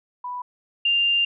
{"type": "tone pair in turn", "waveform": "sine", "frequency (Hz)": [988, 2794], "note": ["B5", "F7"], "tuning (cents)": [0, 0], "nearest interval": "octave + tritone", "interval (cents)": 1800, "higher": "second", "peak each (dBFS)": [-28, -17], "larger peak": "second", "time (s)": [[0.24, 0.42], [0.85, 1.25]], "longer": "second", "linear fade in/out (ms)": 5, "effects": []}